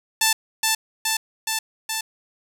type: tone with echo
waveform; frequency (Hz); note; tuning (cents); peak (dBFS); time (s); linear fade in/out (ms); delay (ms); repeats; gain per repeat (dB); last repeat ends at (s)
5% pulse; 883; A5; +6; -4; 0.21-0.33; 5; 420; 4; -2; 2.01
effects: none